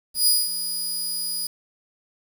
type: tone with ADSR envelope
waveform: 15% pulse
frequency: 4920 Hz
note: D#8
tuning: 20 cents flat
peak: -8 dBFS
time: 0.14-1.47 s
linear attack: 130 ms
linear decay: 210 ms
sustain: -11 dB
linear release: 4 ms
effects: 7-bit